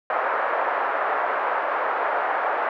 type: band-pass noise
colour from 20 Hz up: pink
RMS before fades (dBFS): -24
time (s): 0.1-2.69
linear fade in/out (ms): 2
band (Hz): 560 to 1600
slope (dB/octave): 24
effects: none